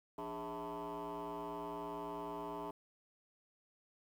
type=tone with frequency modulation; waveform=sine; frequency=650 Hz; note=E5; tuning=24 cents flat; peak=-38 dBFS; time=0.18-2.71 s; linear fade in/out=5 ms; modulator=119 Hz; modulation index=3.5; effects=tanh soft clip ceiling -40 dBFS + 11-bit